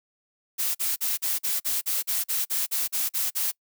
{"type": "noise bursts", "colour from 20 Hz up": "blue", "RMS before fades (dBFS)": -26, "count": 14, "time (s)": [0.58, 3.519], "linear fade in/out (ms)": 20, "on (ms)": 170, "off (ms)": 43, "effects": ["noise-tail reverb RT60 0.1 s tail -26 dB re dry"]}